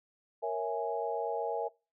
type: chord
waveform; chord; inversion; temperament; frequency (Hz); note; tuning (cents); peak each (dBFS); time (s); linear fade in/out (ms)
sine; A# half-diminished seventh; none; equal; 466.2 / 554.4 / 659.3 / 830.6; A#4 / C#5 / E5 / G#5; 0 / 0 / 0 / 0; -35 / -39 / -36 / -36; 0.42-1.69; 20
effects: noise-tail reverb RT60 0.3 s tail -23 dB re dry